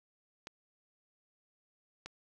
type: clicks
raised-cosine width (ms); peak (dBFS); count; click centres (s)
0.2; -26; 2; 0.471 / 2.06
effects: none